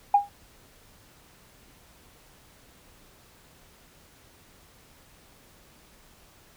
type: tone with exponential decay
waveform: sine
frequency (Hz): 812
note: G#5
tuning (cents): -39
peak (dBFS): -11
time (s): 0.14-0.29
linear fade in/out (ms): 5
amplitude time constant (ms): 32
effects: tanh soft clip ceiling -7 dBFS + pink hiss -56 dBFS RMS until 6.56 s